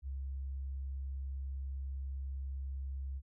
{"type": "tone", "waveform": "sine", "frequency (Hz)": 67.5, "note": "C#2", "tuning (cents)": -45, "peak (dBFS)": -37, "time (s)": [0.02, 3.22], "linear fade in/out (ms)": 50, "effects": []}